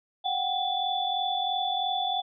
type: tone cluster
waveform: sine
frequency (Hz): 732 / 775 / 3465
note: F#5 / G5 / A7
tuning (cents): -19 / -20 / -27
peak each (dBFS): -30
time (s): 0.24-2.22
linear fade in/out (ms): 20
effects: none